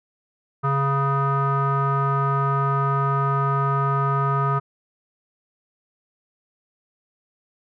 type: tone with low-pass filter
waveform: square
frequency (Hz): 138.4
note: C#3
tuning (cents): -2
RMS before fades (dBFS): -21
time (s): 0.63-4.6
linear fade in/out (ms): 20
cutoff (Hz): 1200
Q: 9.5
effects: none